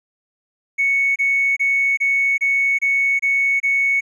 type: tone bursts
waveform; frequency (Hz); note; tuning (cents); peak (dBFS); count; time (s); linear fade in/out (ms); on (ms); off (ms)
triangle; 2217; C#7; 0; -11; 8; 0.78-4.009; 20; 380; 27
effects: tanh soft clip ceiling -12 dBFS + resampled to 24000 Hz